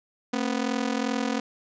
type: ring-modulated tone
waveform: sawtooth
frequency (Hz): 246.9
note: B3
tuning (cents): 0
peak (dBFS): -18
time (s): 0.33-1.4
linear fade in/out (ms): 5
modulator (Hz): 21.3
effects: resampled to 16000 Hz + 10-bit